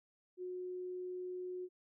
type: tone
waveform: sine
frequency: 363.9 Hz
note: F#4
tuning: 29 cents flat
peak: -40 dBFS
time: 0.37-1.69 s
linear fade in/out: 50 ms
effects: none